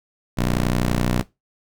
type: ring-modulated tone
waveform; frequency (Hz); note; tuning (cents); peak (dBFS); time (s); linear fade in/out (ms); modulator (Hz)
15% pulse; 60.7; B1; -29; -9; 0.37-1.23; 20; 76.6
effects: noise-tail reverb RT60 0.2 s tail -18 dB re dry